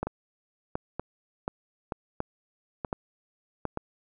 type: two click trains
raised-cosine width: 1 ms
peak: -17 / -15 dBFS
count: 5 / 6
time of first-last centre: 0.07-3.774 / 0.03-3.653 s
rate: 1.08 / 1.38 Hz
effects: none